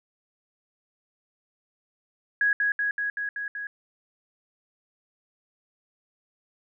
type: tone with echo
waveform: sine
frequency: 1661.2 Hz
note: G#6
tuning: in tune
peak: -19 dBFS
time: 2.41-2.53 s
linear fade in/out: 2 ms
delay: 190 ms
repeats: 6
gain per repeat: -2 dB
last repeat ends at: 3.67 s
effects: none